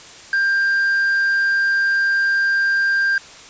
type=tone; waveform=triangle; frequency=1590 Hz; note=G6; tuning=24 cents sharp; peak=-13 dBFS; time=0.33-3.18 s; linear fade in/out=2 ms; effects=white hiss -40 dBFS RMS until 3.49 s + resampled to 16000 Hz